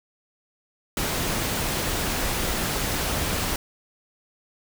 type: noise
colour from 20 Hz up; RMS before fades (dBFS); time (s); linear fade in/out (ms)
pink; -26; 0.97-3.56; 2
effects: none